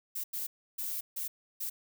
violet noise bursts at uneven times, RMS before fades -36 dBFS, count 5, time 0.15-0.24 / 0.33-0.47 / 0.78-1.01 / 1.16-1.28 / 1.6-1.7 s, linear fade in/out 10 ms, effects none

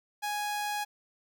sawtooth tone, 830.6 Hz, G#5, in tune, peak -27 dBFS, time 0.22-0.85 s, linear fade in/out 20 ms, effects none

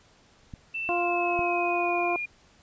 clicks, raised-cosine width 5 ms, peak -26 / -25 dBFS, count 2, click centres 0.538 / 1.392 s
sine tone with pitch glide, 2669 to 2419 Hz, E7 to D#7, +21 to -49 cents, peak -29 dBFS, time 0.74-2.26 s, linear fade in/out 10 ms, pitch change -170 cents, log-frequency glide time 0.86-2.07 s
harmonic tone, 349.2 Hz, F4, in tune, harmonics 1 / 2 / 3 / 4, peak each -29 / -27 / -32 / -44 dBFS, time 0.89-2.16 s, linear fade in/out 0 ms
effects pink hiss -59 dBFS RMS until 2.62 s + resampled to 16000 Hz

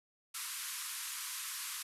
white band-pass noise, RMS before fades -42 dBFS, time 0.34-1.83 s, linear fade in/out 10 ms, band 970 to 13000 Hz, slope 96 dB/octave, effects none

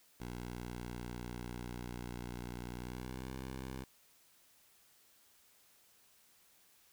10% pulse tone with pitch glide, 60.3 to 65 Hz, B1 to C2, -41 to -11 cents, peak -34 dBFS, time 0.2-3.84 s, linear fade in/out 5 ms, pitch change +130 cents, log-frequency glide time 2.73-3.35 s, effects white hiss -67 dBFS RMS until 6.92 s

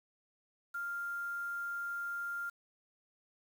sine tone with quantisation, 1396.9 Hz, F6, in tune, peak -36 dBFS, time 0.74-2.5 s, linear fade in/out 10 ms, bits 9, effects none

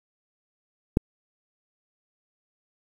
click, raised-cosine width 3 ms, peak -5 dBFS, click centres 0.971 s, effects 7-bit

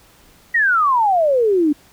sine exponential sweep, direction down, 1939 to 283.8 Hz, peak -12 dBFS, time 0.54-1.73 s, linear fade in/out 10 ms, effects pink hiss -50 dBFS RMS until 1.92 s

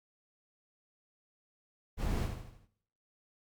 brown noise with echo, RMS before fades -32 dBFS, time 1.97-2.29 s, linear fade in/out 50 ms, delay 78 ms, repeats 5, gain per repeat -6 dB, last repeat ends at 2.68 s, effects noise-tail reverb RT60 0.7 s tail -17 dB re dry + Opus 48 kbps

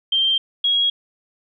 sine tone pair in turn, 3158 / 3302 Hz, G7 / G#7, +12 / -11 cents, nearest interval minor second, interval 77 cents, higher second, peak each -15 dBFS, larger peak neither, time 0.12-0.38 / 0.64-0.9 s, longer neither, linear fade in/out 5 ms, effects none

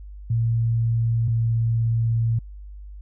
sine tone pair in turn, 115 / 114.57 Hz, A#2 / A#2, -23 / -30 cents, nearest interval unison, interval 7 cents, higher first, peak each -18 dBFS, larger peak neither, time 0.3-1.28 / 1.28-2.39 s, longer second, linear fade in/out 5 ms, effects added 50 Hz sine -36 dBFS peak until 3.01 s

